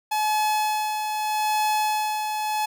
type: tone with tremolo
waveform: 45% pulse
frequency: 854 Hz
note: G#5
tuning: 48 cents sharp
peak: -20 dBFS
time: 0.11-2.66 s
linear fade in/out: 10 ms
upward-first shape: sine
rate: 0.8 Hz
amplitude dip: 45%
effects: none